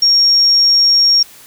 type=tone; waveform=sine; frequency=5560 Hz; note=F8; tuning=9 cents flat; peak=-7 dBFS; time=0.02-1.23 s; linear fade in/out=5 ms; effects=white hiss -40 dBFS RMS until 1.46 s